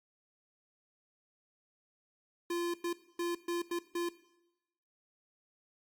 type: tone bursts at uneven times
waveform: square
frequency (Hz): 345.2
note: F4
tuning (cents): -20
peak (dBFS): -33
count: 6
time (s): 2.5-2.74 / 2.84-2.93 / 3.19-3.35 / 3.48-3.62 / 3.71-3.79 / 3.95-4.09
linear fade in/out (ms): 5
effects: noise-tail reverb RT60 0.9 s tail -17 dB re dry + Opus 48 kbps